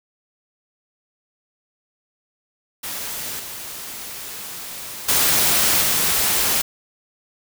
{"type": "noise with level steps", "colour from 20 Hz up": "white", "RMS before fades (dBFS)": [-29, -33, -17, -19], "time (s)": [2.83, 6.62], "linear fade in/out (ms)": 10, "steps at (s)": [3.39, 5.08, 5.81], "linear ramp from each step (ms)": 10, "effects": []}